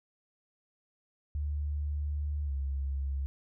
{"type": "tone with pitch glide", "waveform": "sine", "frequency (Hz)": [73.42, 68.5], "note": ["D2", "C#2"], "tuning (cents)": [0, -20], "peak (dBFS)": -30, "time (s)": [1.35, 3.26], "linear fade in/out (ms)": 0, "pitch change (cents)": -120, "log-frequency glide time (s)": [2.45, 2.52], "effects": []}